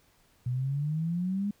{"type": "exponential sweep", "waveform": "sine", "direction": "up", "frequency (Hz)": [121.3, 207.7], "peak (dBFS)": -27, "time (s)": [0.46, 1.51], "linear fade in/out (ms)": 5, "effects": ["pink hiss -65 dBFS RMS until 1.6 s"]}